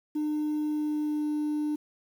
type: tone with pitch glide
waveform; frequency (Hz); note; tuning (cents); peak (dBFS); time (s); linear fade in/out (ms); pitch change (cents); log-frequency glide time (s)
sine; 302.1 to 300; D4 to D4; +49 to +37; -24; 0.15-1.76; 10; -12; 0.65-1.23
effects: tanh soft clip ceiling -25 dBFS + 9-bit